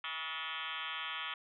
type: tone with frequency modulation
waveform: sine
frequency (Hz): 2217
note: C#7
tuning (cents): 0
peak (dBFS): -37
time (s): 0.04-1.34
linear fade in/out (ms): 2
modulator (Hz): 156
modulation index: 7.6
effects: none